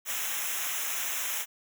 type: noise with comb filter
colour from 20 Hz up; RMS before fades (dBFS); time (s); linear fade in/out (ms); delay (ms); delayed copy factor
white; -32; 0.05-1.46; 50; 0.22; -0.95
effects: none